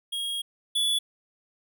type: tone pair in turn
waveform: square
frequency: 3278 / 3430 Hz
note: G#7 / A7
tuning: -23 / -45 cents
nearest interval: minor second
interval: 78 cents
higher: second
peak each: -29 / -23 dBFS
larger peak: second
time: 0.12-0.42 / 0.75-0.99 s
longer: first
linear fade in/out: 10 ms
effects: none